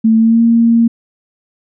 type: tone with pitch glide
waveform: sine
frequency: 223 to 231.3 Hz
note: A3 to A#3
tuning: +23 to -13 cents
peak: -6 dBFS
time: 0.04-0.88 s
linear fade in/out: 10 ms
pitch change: +64 cents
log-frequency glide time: 0.17-0.42 s
effects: none